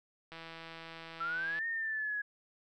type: click train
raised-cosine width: 0.3 ms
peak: -31 dBFS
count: 209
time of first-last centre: 0.32-1.588 s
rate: 164 Hz
type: exponential two-way sweep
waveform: sine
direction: up then down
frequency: 1328 to 1847 to 1665 Hz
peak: -33 dBFS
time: 1.2-2.22 s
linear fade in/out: 10 ms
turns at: 1.66 s
effects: none